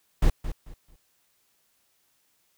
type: noise with echo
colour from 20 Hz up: brown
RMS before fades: -18 dBFS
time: 0.22-0.3 s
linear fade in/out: 5 ms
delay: 220 ms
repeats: 3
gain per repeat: -12 dB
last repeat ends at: 0.96 s
effects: white hiss -69 dBFS RMS until 2.57 s